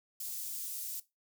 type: high-pass noise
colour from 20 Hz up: white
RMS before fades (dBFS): -40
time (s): 0.2-1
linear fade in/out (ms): 5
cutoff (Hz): 6700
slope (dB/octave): 12
effects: noise-tail reverb RT60 0.2 s tail -17 dB re dry